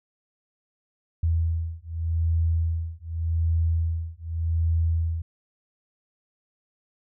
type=beating tone pair; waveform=sine; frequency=82 / 82.85 Hz; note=E2 / E2; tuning=-9 / +9 cents; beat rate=0.85 Hz; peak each=-25 dBFS; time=1.23-5.22 s; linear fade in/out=5 ms; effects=none

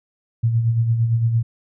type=tone with tremolo; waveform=sine; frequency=115.3 Hz; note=A#2; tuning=19 cents flat; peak=-13 dBFS; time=0.43-1.43 s; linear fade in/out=10 ms; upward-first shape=sine; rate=8.8 Hz; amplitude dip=50%; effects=none

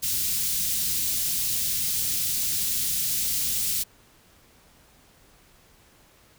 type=band-stop noise; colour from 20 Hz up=white; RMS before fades=-26 dBFS; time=0.02-3.84 s; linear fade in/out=20 ms; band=170 to 3800 Hz; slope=12 dB/octave; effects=pink hiss -57 dBFS RMS until 6.38 s

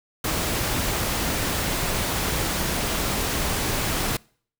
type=noise; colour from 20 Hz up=pink; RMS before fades=-25 dBFS; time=0.24-4.17 s; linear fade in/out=5 ms; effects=noise-tail reverb RT60 0.5 s tail -25 dB re dry

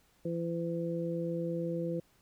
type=harmonic tone; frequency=168.7 Hz; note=E3; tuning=40 cents sharp; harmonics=1 / 2 / 3; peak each=-35 / -37 / -36 dBFS; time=0.25-2 s; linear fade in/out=5 ms; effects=pink hiss -68 dBFS RMS until 2.21 s

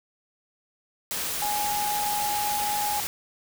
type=tone in noise; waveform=sine; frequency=830.6 Hz; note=G#5; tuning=in tune; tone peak=-26 dBFS; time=1.42-3 s; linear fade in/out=0 ms; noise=white; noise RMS=-30 dBFS; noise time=1.11-3.07 s; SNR=+1 dB; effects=none

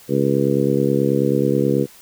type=harmonic tone; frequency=69.3 Hz; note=C#2; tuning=in tune; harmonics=2 / 3 / 4 / 5 / 6 / 7; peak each=-22 / -22 / -22 / -22 / -22 / -22 dBFS; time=0.08-1.87 s; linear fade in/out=50 ms; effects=white hiss -46 dBFS RMS until 2.01 s

